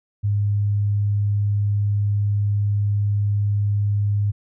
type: tone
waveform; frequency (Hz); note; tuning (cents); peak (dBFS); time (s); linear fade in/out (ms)
sine; 102.5; G#2; -22; -17; 0.23-4.32; 20
effects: none